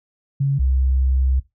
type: tone pair in turn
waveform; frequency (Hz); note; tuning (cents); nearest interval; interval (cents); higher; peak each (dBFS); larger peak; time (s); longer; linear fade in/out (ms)
sine; 138.59 / 65.41; C#3 / C2; 0 / 0; octave + minor second; 1300; first; -15; neither; 0.4-0.59 / 0.59-1.4; second; 10
effects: noise-tail reverb RT60 0.2 s tail -18 dB re dry